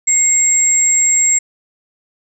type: tone pair together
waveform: sine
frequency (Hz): 2134 / 7563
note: C7 / A#8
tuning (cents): +34 / +24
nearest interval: octave + minor seventh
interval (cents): 2190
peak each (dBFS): -20 / -10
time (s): 0.07-1.39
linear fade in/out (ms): 10
effects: none